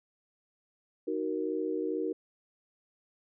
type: chord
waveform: sine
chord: D# minor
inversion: none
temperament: just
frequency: 311.1 / 373.4 / 466.7 Hz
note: D#4 / F#4 / A#4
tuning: 0 / +16 / +2 cents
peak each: -34 dBFS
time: 1.07-2.13 s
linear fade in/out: 10 ms
effects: none